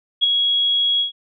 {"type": "tone with ADSR envelope", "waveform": "sine", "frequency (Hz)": 3322, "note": "G#7", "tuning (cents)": 0, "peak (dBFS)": -10, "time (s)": [0.21, 1.12], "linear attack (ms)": 26, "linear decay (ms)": 13, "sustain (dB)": -5, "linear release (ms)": 120, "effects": []}